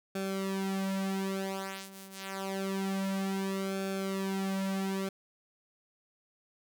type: tone with flanger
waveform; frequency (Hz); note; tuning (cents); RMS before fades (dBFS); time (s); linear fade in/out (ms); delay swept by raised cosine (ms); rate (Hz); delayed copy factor
sawtooth; 193.3; G3; -24; -34; 0.15-5.09; 5; 1 to 5.2; 0.27; -0.8
effects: none